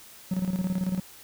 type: tone with tremolo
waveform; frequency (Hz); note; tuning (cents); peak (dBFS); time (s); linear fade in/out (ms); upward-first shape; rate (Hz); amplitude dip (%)
triangle; 185; F#3; 0; -21; 0.31-1; 5; square; 18; 65
effects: white hiss -49 dBFS RMS until 1.23 s